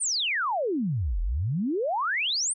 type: exponential two-way sweep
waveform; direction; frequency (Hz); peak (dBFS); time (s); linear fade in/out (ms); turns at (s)
sine; down then up; 9440 to 38.89 to 9440; -24; 0-2.54; 20; 1.21
effects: none